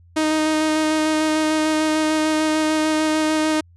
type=tone with vibrato; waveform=sawtooth; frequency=311.1 Hz; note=D#4; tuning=in tune; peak=-13 dBFS; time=0.16-3.61 s; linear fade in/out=10 ms; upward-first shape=square; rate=6.7 Hz; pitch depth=10 cents each way; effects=added 86 Hz sine -47 dBFS peak until 3.76 s + resampled to 24000 Hz